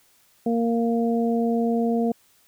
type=harmonic tone; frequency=232 Hz; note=A#3; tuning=8 cents flat; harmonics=1 / 2 / 3; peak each=-21 / -25 / -29 dBFS; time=0.46-2.12 s; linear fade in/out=5 ms; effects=white hiss -60 dBFS RMS until 2.47 s